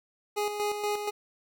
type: tone with tremolo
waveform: 25% pulse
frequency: 415.3 Hz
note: G#4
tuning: in tune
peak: -23 dBFS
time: 0.36-1.11 s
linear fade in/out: 20 ms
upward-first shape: square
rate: 4.2 Hz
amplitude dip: 50%
effects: none